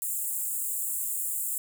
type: high-pass noise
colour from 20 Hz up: pink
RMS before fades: -31 dBFS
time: 0.02-1.58 s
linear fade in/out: 0 ms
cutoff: 7300 Hz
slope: 96 dB/octave
effects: none

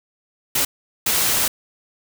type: noise bursts at uneven times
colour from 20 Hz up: white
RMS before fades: -19 dBFS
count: 2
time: 0.55-0.65 / 1.06-1.48 s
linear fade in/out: 5 ms
effects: none

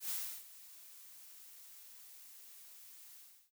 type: noise with ADSR envelope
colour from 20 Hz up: blue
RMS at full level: -38 dBFS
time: 0-3.51 s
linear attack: 93 ms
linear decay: 340 ms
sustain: -18 dB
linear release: 340 ms
effects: noise-tail reverb RT60 0.1 s tail -17 dB re dry

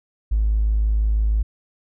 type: tone with tanh clipping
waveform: triangle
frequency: 53.1 Hz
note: G#1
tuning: 39 cents sharp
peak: -15 dBFS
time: 0.31-1.43 s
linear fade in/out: 10 ms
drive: 1 dB
effects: none

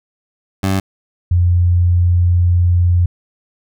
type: tone pair in turn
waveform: 20% pulse / sine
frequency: 96 / 88.04 Hz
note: G2 / F2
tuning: -36 / +14 cents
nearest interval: minor second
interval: 150 cents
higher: first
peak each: -9 dBFS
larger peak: neither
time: 0.63-0.8 / 1.31-3.06 s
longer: second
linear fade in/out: 5 ms
effects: none

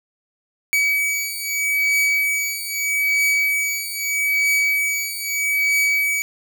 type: beating tone pair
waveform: 45% pulse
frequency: 2276 / 2276.79 Hz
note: C#7 / C#7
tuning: +45 / +46 cents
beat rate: 0.79 Hz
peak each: -20 / -22 dBFS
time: 0.73-6.22 s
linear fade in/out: 0 ms
effects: none

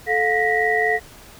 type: tone cluster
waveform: sine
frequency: 436.2 / 712 / 1879 / 1963 Hz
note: A4 / F5 / A#6 / B6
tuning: -15 / +33 / +13 / -11 cents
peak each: -22 dBFS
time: 0.06-1 s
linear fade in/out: 50 ms
effects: pink hiss -44 dBFS RMS until 1.39 s

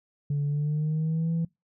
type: tone with pitch glide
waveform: sine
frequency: 144.2 to 165.64 Hz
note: D3 to E3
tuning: -31 to +9 cents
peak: -22 dBFS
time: 0.3-1.45 s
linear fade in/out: 5 ms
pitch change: +240 cents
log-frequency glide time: 0.46-1.32 s
effects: noise-tail reverb RT60 0.2 s tail -25 dB re dry + tanh soft clip ceiling -22 dBFS

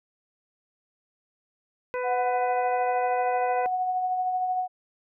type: harmonic tone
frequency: 499.1 Hz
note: B4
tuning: 18 cents sharp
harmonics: 1 / 2 / 3 / 4 / 5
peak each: -28 / -34 / -38 / -40 / -42 dBFS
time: 1.94-3.66 s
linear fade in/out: 0 ms
type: tone with tremolo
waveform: sine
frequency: 737 Hz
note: F#5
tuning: 7 cents flat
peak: -22 dBFS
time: 2.03-4.68 s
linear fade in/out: 50 ms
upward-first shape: triangle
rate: 13 Hz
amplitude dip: 40%
effects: none

